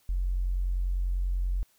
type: tone with tanh clipping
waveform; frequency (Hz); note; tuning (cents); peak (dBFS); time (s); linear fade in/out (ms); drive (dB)
triangle; 45.15; F#1; -42; -25; 0.09-1.63; 0; 4
effects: white hiss -66 dBFS RMS until 1.78 s